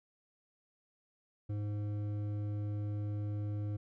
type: tone with hard clipping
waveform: sine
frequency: 103.83 Hz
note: G#2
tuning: in tune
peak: -36 dBFS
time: 1.49-3.77 s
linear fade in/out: 10 ms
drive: 9 dB
effects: none